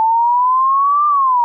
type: exponential two-way sweep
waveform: sine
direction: up then down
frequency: 880 to 1196 to 938 Hz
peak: -10 dBFS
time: 0-1.44 s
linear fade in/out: 0 ms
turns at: 1.07 s
effects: none